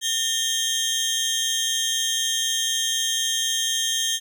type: tone cluster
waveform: 25% pulse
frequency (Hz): 1810 / 3168 / 3292 / 3794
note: A6 / G7 / G#7 / A#7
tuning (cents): +48 / +18 / -16 / +30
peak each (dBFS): -28 / -20 / -25 / -28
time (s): 0.01-4.2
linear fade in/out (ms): 50
effects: none